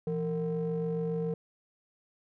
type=ring-modulated tone; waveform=triangle; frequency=144.7 Hz; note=D3; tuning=25 cents flat; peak=-24 dBFS; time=0.07-1.34 s; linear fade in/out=2 ms; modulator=313 Hz; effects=none